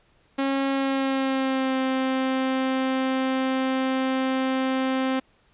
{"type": "tone with pitch glide", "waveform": "sawtooth", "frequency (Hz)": [272.4, 262.5], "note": ["C#4", "C4"], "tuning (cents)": [-30, 6], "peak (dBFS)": -18, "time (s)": [0.38, 5.2], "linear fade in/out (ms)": 10, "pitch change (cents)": -64, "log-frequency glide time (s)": [0.7, 1.78], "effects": ["pink hiss -62 dBFS RMS until 5.53 s", "resampled to 8000 Hz"]}